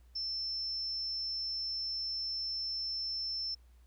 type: tone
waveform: sine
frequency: 5330 Hz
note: E8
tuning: 18 cents sharp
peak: -34 dBFS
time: 0.15-3.55 s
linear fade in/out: 10 ms
effects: added 60 Hz sine -57 dBFS peak until 3.86 s + pink hiss -73 dBFS RMS until 3.86 s